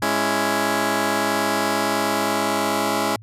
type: chord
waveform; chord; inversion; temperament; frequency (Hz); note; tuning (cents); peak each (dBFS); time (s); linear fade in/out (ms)
10% pulse; C# minor; second; just; 207.9 / 277.2 / 332.6; G#3 / C#4 / E4; +2 / 0 / +16; -16; 0.02-3.16; 2
effects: added 108 Hz sine -40 dBFS peak until 3.22 s + resampled to 32000 Hz